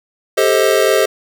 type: chord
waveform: square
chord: A half-diminished seventh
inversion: third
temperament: just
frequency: 396 / 440 / 528 / 633.6 Hz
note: G4 / A4 / C5 / Eb5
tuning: +18 / 0 / +16 / +31 cents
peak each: -17 dBFS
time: 0.37-1.06 s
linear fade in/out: 10 ms
effects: none